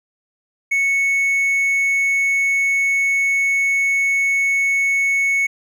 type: tone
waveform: triangle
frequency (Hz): 2210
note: C#7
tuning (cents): -6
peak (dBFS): -13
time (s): 0.71-5.47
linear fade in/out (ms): 10
effects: none